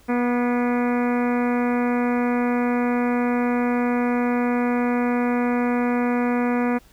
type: harmonic tone with a mistuned harmonic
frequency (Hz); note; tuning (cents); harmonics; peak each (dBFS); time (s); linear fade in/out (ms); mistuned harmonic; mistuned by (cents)
243.1; B3; -27; 1 / 2 / 3 / 4 / 5 / 6 / 7 / 8 / 9 / 10; -20 / -26 / -30 / -32 / -34 / -36 / -37 / -38 / -39 / -40; 0.08-6.79; 20; 8; +38
effects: added 50 Hz sine -55 dBFS peak until 6.92 s + pink hiss -55 dBFS RMS until 6.92 s